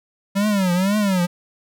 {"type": "tone with vibrato", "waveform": "square", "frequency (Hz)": 193.2, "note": "G3", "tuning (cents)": -25, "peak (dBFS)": -17, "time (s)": [0.35, 1.27], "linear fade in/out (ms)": 20, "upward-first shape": "triangle", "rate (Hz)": 2, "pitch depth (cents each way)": 190, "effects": []}